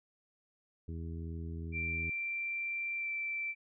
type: harmonic tone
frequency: 82.41 Hz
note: E2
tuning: in tune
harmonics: 1 / 2 / 3 / 4 / 5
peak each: -39 / -45 / -49 / -51 / -53 dBFS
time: 0.88-2.1 s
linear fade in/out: 5 ms
type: tone with pitch glide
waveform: sine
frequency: 2355 to 2336 Hz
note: D7 to D7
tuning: +4 to -10 cents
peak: -34 dBFS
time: 1.72-3.55 s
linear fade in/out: 50 ms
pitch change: -14 cents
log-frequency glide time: 2.97-3.09 s
effects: none